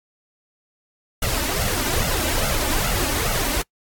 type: noise with flanger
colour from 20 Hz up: pink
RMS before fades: -22 dBFS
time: 1.22-3.62 s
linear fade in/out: 5 ms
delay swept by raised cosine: 1.4 to 3.4 ms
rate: 2.4 Hz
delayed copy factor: +0.75
effects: noise-tail reverb RT60 0.1 s tail -25 dB re dry + AAC 64 kbps